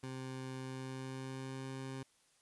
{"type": "tone with pitch glide", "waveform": "20% pulse", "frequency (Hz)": [130.81, 132.87], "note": ["C3", "C3"], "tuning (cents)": [0, 27], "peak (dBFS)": -37, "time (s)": [0.03, 2.03], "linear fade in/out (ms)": 5, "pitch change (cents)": 27, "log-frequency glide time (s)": [0.6, 1.67], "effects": ["white hiss -71 dBFS RMS until 2.41 s", "resampled to 24000 Hz"]}